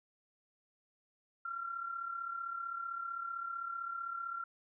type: tone with amplitude modulation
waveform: sine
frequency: 1371 Hz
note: F6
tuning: 32 cents flat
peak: -35 dBFS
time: 1.45-4.44 s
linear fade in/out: 5 ms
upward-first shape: sine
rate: 35.6 Hz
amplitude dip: 60%
effects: none